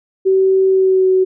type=tone with pitch glide; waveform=sine; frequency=381.6 to 374.8 Hz; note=G4 to F#4; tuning=-47 to +22 cents; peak=-9 dBFS; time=0.25-1.25 s; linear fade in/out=20 ms; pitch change=-31 cents; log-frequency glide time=0.68-1.08 s; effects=none